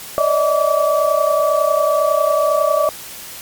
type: tone cluster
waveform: sine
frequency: 577 / 609 / 639 / 1151 Hz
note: D5 / D#5 / D#5 / D6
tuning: -31 / -37 / +46 / -35 cents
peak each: -18 dBFS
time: 0.18-2.89 s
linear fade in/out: 0 ms
effects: white hiss -33 dBFS RMS until 3.41 s + MP3 96 kbps